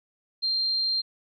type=tone; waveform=sine; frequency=4178 Hz; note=C8; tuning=3 cents flat; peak=-23 dBFS; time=0.42-1.02 s; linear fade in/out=20 ms; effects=none